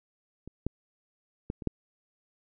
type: clicks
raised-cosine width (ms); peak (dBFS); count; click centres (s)
3; -29 / -16 / -19 / -27 / -13; 5; 0.476 / 0.666 / 1.501 / 1.622 / 1.673
effects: none